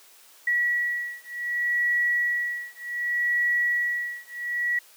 sine beating tone pair, 1931 / 1931.66 Hz, B6 / B6, -39 / -39 cents, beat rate 0.66 Hz, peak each -26 dBFS, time 0.47-4.79 s, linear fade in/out 5 ms, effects white hiss -53 dBFS RMS until 4.96 s + high-pass 400 Hz 12 dB/octave

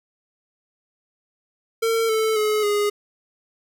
square tone with pitch steps, 453.7 / 439.8 / 426.3 / 413.2 Hz, A#4 / A4 / G#4 / G#4, -47 / -1 / +45 / -9 cents, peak -19 dBFS, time 1.82-2.9 s, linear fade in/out 10 ms, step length 270 ms, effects none

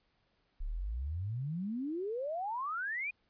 sine exponential sweep, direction up, 32.14 to 2492 Hz, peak -34 dBFS, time 0.6-3.11 s, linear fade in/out 10 ms, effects pink hiss -75 dBFS RMS until 3.29 s + resampled to 11025 Hz

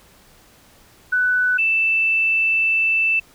sine tone pair in turn, 1492 / 2650 Hz, F#6 / E7, +14 / +9 cents, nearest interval minor seventh, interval 995 cents, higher second, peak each -15 dBFS, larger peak neither, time 1.12-1.58 / 1.58-3.2 s, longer second, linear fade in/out 10 ms, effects pink hiss -51 dBFS RMS until 3.34 s

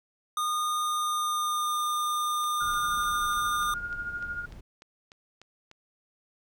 square tone with pitch glide, 1223 to 1210.4 Hz, D#6 to D#6, -30 to -48 cents, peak -27 dBFS, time 0.37-3.74 s, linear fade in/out 2 ms, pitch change -18 cents, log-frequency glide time 0.78-1.81 s
click train, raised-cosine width 0.2 ms, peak -32 dBFS, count 12, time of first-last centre 2.44-5.714 s, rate 3.36 Hz
sine tone with tremolo, 1422 Hz, F6, 31 cents sharp, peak -29 dBFS, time 2.6-4.46 s, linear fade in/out 10 ms, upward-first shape triangle, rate 13 Hz, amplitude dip 65%
brown noise, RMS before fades -45 dBFS, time 2.61-4.61 s, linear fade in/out 10 ms
effects none

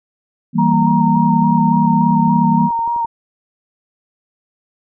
sine chord, E diminished, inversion none, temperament equal, 164.81 / 196 / 233.1 Hz, E3 / G3 / Bb3, 0 / 0 / 0 cents, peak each -16 / -16 / -15 dBFS, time 0.53-2.7 s, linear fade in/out 50 ms
sine tone with vibrato, 932.3 Hz, A#5, in tune, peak -15 dBFS, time 0.58-3.06 s, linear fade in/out 10 ms, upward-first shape square, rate 3.5 Hz, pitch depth 18 cents each way
click train, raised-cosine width 2 ms, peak -25 dBFS, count 28, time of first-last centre 0.74-3.048 s, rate 11.7 Hz
effects none

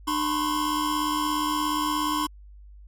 square tone cluster, 301.4 / 1007 / 1084 Hz, D4 / B5 / C#6, +45 / +33 / -39 cents, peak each -29 dBFS, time 0.07-2.27 s, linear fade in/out 10 ms, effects added 50 Hz sine -44 dBFS peak until 2.87 s + AAC 64 kbps

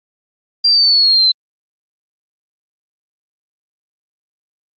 sine linear sweep, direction down, 4762 to 4033 Hz, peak -8 dBFS, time 0.64-1.32 s, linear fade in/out 10 ms, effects Opus 24 kbps

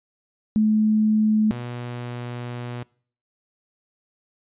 sine / sawtooth tone pair in turn, 215.4 / 121.45 Hz, A3 / B2, -37 / -29 cents, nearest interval minor seventh, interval 992 cents, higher first, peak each -15 / -26 dBFS, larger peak first, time 0.56-1.51 / 1.51-2.83 s, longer second, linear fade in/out 0 ms, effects noise-tail reverb RT60 0.5 s tail -24 dB re dry + resampled to 8000 Hz

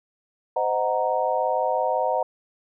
sine chord, C half-diminished seventh, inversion none, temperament equal with one note detuned, 516.6 / 622.3 / 740 / 932.3 Hz, C5 / Eb5 / Gb5 / Bb5, -22 / 0 / 0 / 0 cents, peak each -26 dBFS, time 0.56-2.23 s, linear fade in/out 5 ms, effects none

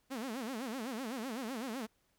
sawtooth tone with vibrato, 242.4 Hz, B3, 32 cents flat, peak -34 dBFS, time 0.1-1.87 s, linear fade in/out 20 ms, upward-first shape sine, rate 7.9 Hz, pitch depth 220 cents each way, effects pink hiss -75 dBFS RMS until 2.18 s

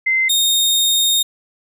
sine / sawtooth tone pair in turn, 2072 / 3692 Hz, C7 / A#7, -17 / -17 cents, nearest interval minor seventh, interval 1000 cents, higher second, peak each -13 / -10 dBFS, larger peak second, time 0.06-0.29 / 0.29-1.23 s, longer second, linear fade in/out 10 ms, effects none

